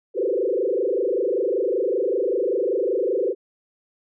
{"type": "tone with frequency modulation", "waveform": "sine", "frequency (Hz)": 438.2, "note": "A4", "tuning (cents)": -7, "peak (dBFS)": -19, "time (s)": [0.14, 3.35], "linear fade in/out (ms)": 50, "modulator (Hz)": 25.2, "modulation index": 3.3, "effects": []}